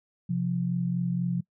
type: tone pair together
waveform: sine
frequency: 131.8 / 175.93 Hz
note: C3 / F3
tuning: +13 / +13 cents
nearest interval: perfect fourth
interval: 500 cents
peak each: -30 / -26 dBFS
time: 0.29-1.41 s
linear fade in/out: 10 ms
effects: noise-tail reverb RT60 0.1 s tail -23 dB re dry